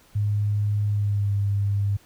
sine tone with pitch glide, 103.6 to 100.65 Hz, G#2 to G2, -4 to +46 cents, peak -20 dBFS, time 0.15-1.97 s, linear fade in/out 10 ms, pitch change -50 cents, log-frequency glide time 0.88-1.34 s, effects pink hiss -56 dBFS RMS until 2.05 s

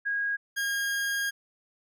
sine / 40% pulse tone pair in turn, 1640 / 1625.9 Hz, G#6 / G#6, -22 / -37 cents, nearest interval unison, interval 15 cents, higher first, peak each -26 / -26 dBFS, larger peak neither, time 0.05-0.37 / 0.56-1.31 s, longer second, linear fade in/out 20 ms, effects none

